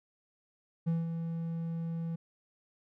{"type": "tone with ADSR envelope", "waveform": "triangle", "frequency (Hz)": 165.8, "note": "E3", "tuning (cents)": 10, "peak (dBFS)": -24, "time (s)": [0.86, 2.16], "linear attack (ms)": 20, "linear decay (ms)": 180, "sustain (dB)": -7, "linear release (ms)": 9, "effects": []}